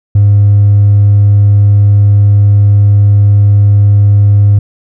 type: tone with hard clipping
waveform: sine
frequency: 101.8 Hz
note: G#2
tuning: 34 cents flat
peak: -3 dBFS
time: 0.15-4.59 s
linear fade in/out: 5 ms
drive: 1 dB
effects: none